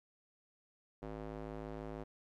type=tone with band-pass filter; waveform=square; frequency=53.2 Hz; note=G#1; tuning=42 cents sharp; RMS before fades=-45 dBFS; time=1.02-2.04 s; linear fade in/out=10 ms; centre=480 Hz; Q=0.87; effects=AAC 64 kbps